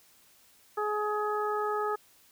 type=harmonic tone; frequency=420.7 Hz; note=G#4; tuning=22 cents sharp; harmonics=1 / 2 / 3 / 4; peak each=-31 / -34 / -32 / -42 dBFS; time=0.77-1.96 s; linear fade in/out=10 ms; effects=white hiss -61 dBFS RMS until 2.31 s